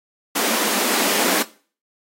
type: high-pass noise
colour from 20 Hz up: pink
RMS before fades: -20 dBFS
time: 0.35-1.43 s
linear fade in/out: 10 ms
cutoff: 200 Hz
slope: 96 dB/octave
effects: noise-tail reverb RT60 0.4 s tail -18 dB re dry + AAC 48 kbps

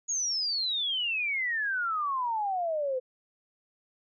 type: exponential sweep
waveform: sine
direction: down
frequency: 6770 to 498.9 Hz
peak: -27 dBFS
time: 0.08-3 s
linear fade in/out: 20 ms
effects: none

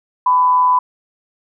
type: tone with amplitude modulation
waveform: sine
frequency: 1000 Hz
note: B5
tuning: 21 cents sharp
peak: -8 dBFS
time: 0.26-0.79 s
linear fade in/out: 5 ms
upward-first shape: sine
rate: 165 Hz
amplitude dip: 35%
effects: none

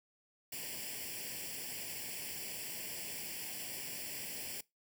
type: noise with comb filter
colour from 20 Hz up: white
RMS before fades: -43 dBFS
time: 0.52-4.61 s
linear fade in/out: 5 ms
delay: 0.39 ms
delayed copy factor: +0.85
effects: noise-tail reverb RT60 0.2 s tail -22 dB re dry + high-pass 100 Hz 12 dB/octave

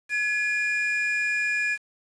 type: tone pair together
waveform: triangle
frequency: 1693.1 / 2418 Hz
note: G#6 / D7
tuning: +33 / +50 cents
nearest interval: tritone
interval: 617 cents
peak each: -24 dBFS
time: 0.09-1.78 s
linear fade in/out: 50 ms
effects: resampled to 22050 Hz + 8-bit

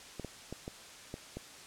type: clicks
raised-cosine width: 2 ms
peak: -26 dBFS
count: 6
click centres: 0.197 / 0.247 / 0.526 / 0.679 / 1.141 / 1.37 s
effects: white hiss -51 dBFS RMS until 1.66 s + low-pass 8000 Hz 12 dB/octave

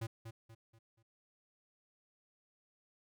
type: tone with echo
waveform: square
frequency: 113 Hz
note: A2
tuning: 47 cents sharp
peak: -38 dBFS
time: 0.01-0.07 s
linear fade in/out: 10 ms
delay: 240 ms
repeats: 4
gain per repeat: -8 dB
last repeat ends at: 1.03 s
effects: none

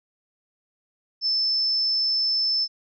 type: tone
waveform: sine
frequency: 5274 Hz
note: E8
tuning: in tune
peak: -20 dBFS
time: 1.21-2.68 s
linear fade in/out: 50 ms
effects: none

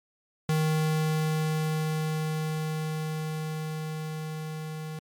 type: tone with level ramp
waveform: square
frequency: 156.2 Hz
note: D#3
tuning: 7 cents sharp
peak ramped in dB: -23 to -35 dBFS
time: 0.49-4.99 s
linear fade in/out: 2 ms
effects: MP3 96 kbps

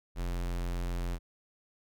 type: tone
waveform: square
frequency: 43.71 Hz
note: F1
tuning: 2 cents sharp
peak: -32 dBFS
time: 0.15-1.19 s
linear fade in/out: 50 ms
effects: none

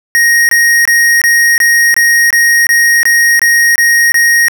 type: tone bursts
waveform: square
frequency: 1872 Hz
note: A#6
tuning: 7 cents sharp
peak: -6 dBFS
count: 12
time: 0.15-4.483 s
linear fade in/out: 0 ms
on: 340 ms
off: 23 ms
effects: none

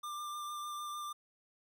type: tone with vibrato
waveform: square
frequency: 1191 Hz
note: D6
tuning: 24 cents sharp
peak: -40 dBFS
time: 0.03-1.13 s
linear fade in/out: 10 ms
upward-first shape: triangle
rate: 6.6 Hz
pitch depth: 18 cents each way
effects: none

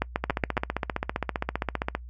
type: two click trains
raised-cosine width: 0.5 ms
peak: -9 / -11 dBFS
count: 5 / 27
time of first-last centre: 0.02-0.577 / 0.24-1.951 s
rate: 7.18 / 15.2 Hz
effects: noise-tail reverb RT60 0.1 s tail -24 dB re dry + added 60 Hz sine -39 dBFS peak until 2.09 s

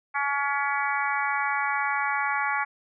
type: harmonic tone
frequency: 282.3 Hz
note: C#4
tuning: 32 cents sharp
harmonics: 3 / 4 / 5 / 6 / 7 / 8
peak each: -29 / -30 / -31 / -32 / -32 / -33 dBFS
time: 0.14-2.65 s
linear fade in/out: 20 ms
effects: none

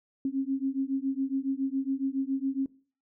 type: beating tone pair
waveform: sine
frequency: 266.2 / 273.4 Hz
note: C4 / C#4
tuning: +30 / -24 cents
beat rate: 7.2 Hz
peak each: -30 / -30 dBFS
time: 0.25-2.66 s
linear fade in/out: 2 ms
effects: noise-tail reverb RT60 0.4 s tail -19 dB re dry

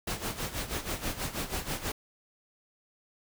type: noise with tremolo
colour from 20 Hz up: pink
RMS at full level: -32 dBFS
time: 0.07-1.92 s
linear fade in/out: 5 ms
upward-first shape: sine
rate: 6.2 Hz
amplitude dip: 75%
effects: none

